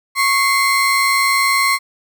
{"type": "tone pair together", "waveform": "35% pulse", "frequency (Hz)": [1100, 2080], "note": ["C#6", "C7"], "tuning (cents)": [-14, -11], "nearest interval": "major seventh", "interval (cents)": 1103, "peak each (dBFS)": -14, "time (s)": [0.15, 1.79], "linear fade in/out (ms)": 50, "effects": []}